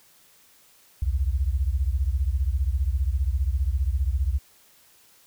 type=beating tone pair; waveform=sine; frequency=61.8 / 76.8 Hz; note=B1 / D#2; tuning=+2 / -22 cents; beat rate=15 Hz; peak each=-23 / -25 dBFS; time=1.02-4.39 s; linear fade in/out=5 ms; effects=white hiss -57 dBFS RMS until 5.26 s